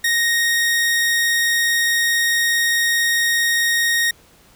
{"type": "tone", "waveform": "sawtooth", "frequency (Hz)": 1864.7, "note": "A#6", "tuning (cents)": 0, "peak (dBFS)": -12, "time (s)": [0.04, 4.11], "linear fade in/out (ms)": 5, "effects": ["pink hiss -51 dBFS RMS until 4.55 s"]}